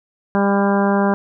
harmonic tone with a mistuned harmonic, 199.6 Hz, G3, 32 cents sharp, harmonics 1 / 2 / 3 / 4 / 5 / 6 / 7 / 8, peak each -16 / -21 / -22 / -23 / -24 / -30 / -29 / -29 dBFS, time 0.35-1.14 s, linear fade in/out 0 ms, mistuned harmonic 6, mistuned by -20 cents, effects none

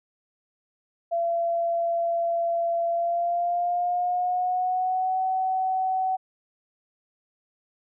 sine tone with pitch glide, 679 to 753.4 Hz, F5 to F#5, -49 to +31 cents, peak -22 dBFS, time 1.11-6.17 s, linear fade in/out 20 ms, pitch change +180 cents, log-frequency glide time 2.87-5.23 s, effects none

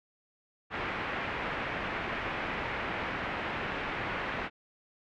white low-pass noise, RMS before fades -35 dBFS, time 0.7-4.5 s, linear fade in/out 50 ms, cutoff 2300 Hz, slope 24 dB/octave, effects none

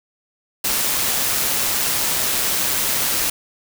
white noise with amplitude modulation, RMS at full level -19 dBFS, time 0.64-3.3 s, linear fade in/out 5 ms, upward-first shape sine, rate 132 Hz, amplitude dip 25%, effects none

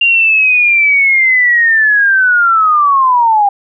sine linear sweep, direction down, 2794 to 790 Hz, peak -6 dBFS, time 0.01-3.49 s, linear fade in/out 5 ms, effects none

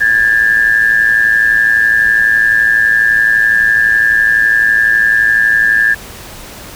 sine tone pair together, 1641.1 / 1753 Hz, G#6 / A6, -21 / -7 cents, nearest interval minor second, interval 114 cents, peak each -10 dBFS, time 0-5.95 s, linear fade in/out 20 ms, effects pink hiss -31 dBFS RMS until 6.75 s

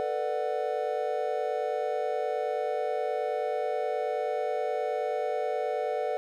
triangle chord, B minor seventh, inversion third, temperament just, 444.5 / 493.9 / 592.7 / 740.8 Hz, A4 / B4 / D5 / F#5, +18 / 0 / +16 / +2 cents, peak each -31 dBFS, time 0-6.17 s, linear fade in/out 0 ms, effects none

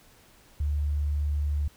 sine tone, 73.3 Hz, D2, 3 cents flat, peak -24 dBFS, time 0.6-1.68 s, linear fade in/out 5 ms, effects pink hiss -57 dBFS RMS until 1.76 s

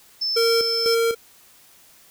sine tone, 5274 Hz, E8, in tune, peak -21 dBFS, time 0.21-0.95 s, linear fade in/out 10 ms
square tone with tremolo, 460 Hz, A#4, 23 cents flat, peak -18 dBFS, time 0.36-1.15 s, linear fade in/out 10 ms, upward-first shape square, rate 2 Hz, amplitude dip 60%
effects white hiss -52 dBFS RMS until 2.1 s

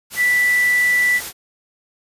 sine tone in noise, 1972 Hz, B6, 3 cents flat, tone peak -13 dBFS, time 0.16-1.21 s, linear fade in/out 50 ms, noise white, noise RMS -29 dBFS, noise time 0.1-1.33 s, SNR +13 dB, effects resampled to 32000 Hz

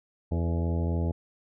harmonic tone with a mistuned harmonic, 83.9 Hz, E2, 31 cents sharp, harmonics 1 / 2 / 3 / 4 / 5 / 6 / 7 / 8 / 10, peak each -26 / -32 / -36 / -38 / -40 / -42 / -43 / -44 / -46 dBFS, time 0.31-1.12 s, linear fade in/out 10 ms, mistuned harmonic 5, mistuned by +36 cents, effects none

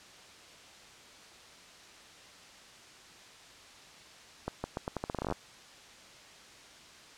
accelerating click train, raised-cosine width 1 ms, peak -19 dBFS, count 16, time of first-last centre 4.48-5.324 s, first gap 160 ms, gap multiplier 0.82, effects white hiss -53 dBFS RMS until 7.17 s + low-pass 6000 Hz 12 dB/octave

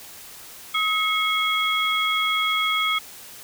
sine tone cluster, 1272 / 2178 / 3308 Hz, D#6 / C#7 / G#7, +38 / -31 / -8 cents, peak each -24 dBFS, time 0.74-2.99 s, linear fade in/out 10 ms, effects white hiss -42 dBFS RMS until 3.43 s

